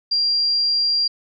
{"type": "tone", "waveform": "sine", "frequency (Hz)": 4762, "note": "D8", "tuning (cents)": 23, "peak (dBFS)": -16, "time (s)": [0.11, 1.08], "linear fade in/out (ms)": 10, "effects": []}